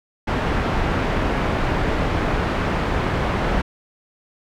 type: low-pass noise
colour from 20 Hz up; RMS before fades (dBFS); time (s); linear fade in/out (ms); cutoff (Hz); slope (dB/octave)
pink; -21; 0.27-3.62; 10; 1900; 12
effects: none